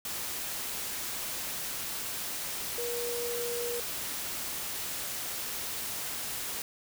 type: tone in noise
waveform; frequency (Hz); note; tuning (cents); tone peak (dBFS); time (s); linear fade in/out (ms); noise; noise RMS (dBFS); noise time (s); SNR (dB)
sine; 478; A#4; +43; -33; 2.78-3.8; 2; white; -36; 0.05-6.62; 0
effects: none